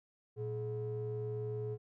triangle ring-modulated tone, 153.7 Hz, D#3, 21 cents flat, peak -30 dBFS, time 0.36-1.78 s, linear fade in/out 50 ms, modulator 270 Hz, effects tanh soft clip ceiling -29 dBFS

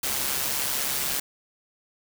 white noise with amplitude modulation, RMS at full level -25 dBFS, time 0.03-1.2 s, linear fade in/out 5 ms, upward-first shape sine, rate 136 Hz, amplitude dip 50%, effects none

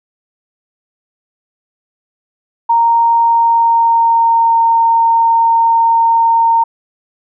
sine tone with pitch glide, 928 to 917.9 Hz, A#5 to A#5, -8 to -27 cents, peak -7 dBFS, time 2.69-6.64 s, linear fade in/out 10 ms, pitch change -19 cents, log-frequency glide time 3.17-4.59 s, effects none

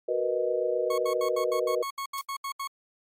sine chord, B major seventh, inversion second, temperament equal, 370 / 466.2 / 493.9 / 622.3 Hz, F#4 / A#4 / B4 / D#5, 0 / 0 / 0 / 0 cents, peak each -32 / -30 / -28 / -30 dBFS, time 0.08-1.83 s, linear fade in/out 10 ms
40% pulse tone bursts, 1100 Hz, C#6, 14 cents flat, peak -30 dBFS, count 12, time 0.9-2.675 s, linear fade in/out 5 ms, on 81 ms, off 73 ms
violet noise with exponential decay, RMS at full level -30 dBFS, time 2.18-2.25 s, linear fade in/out 1 ms, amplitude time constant 15 ms
effects MP3 64 kbps

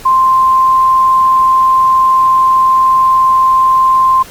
sine tone, 1046.5 Hz, C6, in tune, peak -5 dBFS, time 0.05-4.23 s, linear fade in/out 10 ms, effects pink hiss -33 dBFS RMS until 4.3 s + MP3 96 kbps

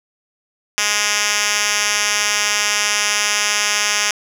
5% pulse tone with band-pass filter, 207.7 Hz, G#3, in tune, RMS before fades -18 dBFS, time 0.78-4.11 s, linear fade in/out 0 ms, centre 4900 Hz, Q 1.2, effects 7-bit

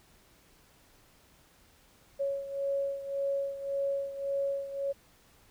sine beating tone pair, 554.4 / 556.2 Hz, C#5 / C#5, 0 / +6 cents, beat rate 1.8 Hz, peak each -31 / -36 dBFS, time 2.19-4.93 s, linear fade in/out 20 ms, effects pink hiss -62 dBFS RMS until 5.5 s

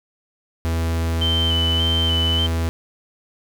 45% pulse tone, 82.41 Hz, E2, in tune, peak -19 dBFS, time 0.65-2.69 s, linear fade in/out 0 ms
sine tone with vibrato, 3056 Hz, G7, 45 cents flat, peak -19 dBFS, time 1.21-2.47 s, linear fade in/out 10 ms, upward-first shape square, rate 1.7 Hz, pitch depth 29 cents each way
effects none

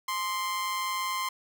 sawtooth tone with amplitude modulation, 1046.5 Hz, C6, in tune, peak -23 dBFS, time 0.08-1.29 s, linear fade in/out 5 ms, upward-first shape sine, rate 191 Hz, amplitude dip 45%, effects none

